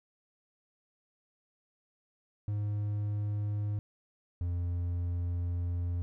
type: tone pair in turn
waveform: triangle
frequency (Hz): 103.83 / 87.31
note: G#2 / F2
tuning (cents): 0 / 0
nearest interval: minor third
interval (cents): 300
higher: first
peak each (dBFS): -28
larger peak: neither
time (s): 2.48-3.79 / 4.41-6.02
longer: second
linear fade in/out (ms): 0
effects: none